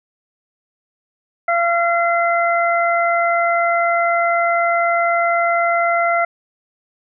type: harmonic tone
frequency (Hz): 684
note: F5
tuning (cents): -36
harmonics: 1 / 2 / 3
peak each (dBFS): -16 / -19 / -21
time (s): 1.48-6.25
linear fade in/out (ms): 5
effects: none